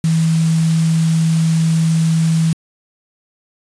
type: tone in noise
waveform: sine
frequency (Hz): 162.4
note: E3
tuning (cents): -26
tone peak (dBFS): -11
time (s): 0.04-2.53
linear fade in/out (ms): 2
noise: white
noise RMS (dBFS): -29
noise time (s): 0.04-2.53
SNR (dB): +15
effects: resampled to 22050 Hz